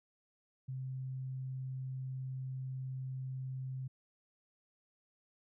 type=tone; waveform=sine; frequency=130.81 Hz; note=C3; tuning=in tune; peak=-38 dBFS; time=0.68-3.88 s; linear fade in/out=10 ms; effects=none